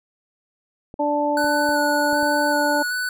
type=clicks; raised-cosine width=2 ms; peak=-24 dBFS; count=5; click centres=0.941 / 1.444 / 1.691 / 2.13 / 2.23 s
type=harmonic tone; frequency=293.1 Hz; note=D4; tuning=3 cents flat; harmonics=1 / 2 / 3; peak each=-24 / -22 / -22 dBFS; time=0.99-2.83 s; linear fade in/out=10 ms
type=tone with vibrato; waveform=square; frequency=1480 Hz; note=F#6; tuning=in tune; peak=-23 dBFS; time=1.37-3.09 s; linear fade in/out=2 ms; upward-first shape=square; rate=1.3 Hz; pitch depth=14 cents each way
effects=none